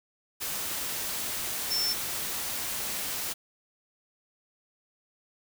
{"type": "tone in noise", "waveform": "sine", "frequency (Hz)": 5370, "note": "E8", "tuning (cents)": 31, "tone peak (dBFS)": -26, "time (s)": [1.7, 1.94], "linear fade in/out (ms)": 20, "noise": "white", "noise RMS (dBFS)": -33, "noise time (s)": [0.4, 3.34], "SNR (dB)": 4, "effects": []}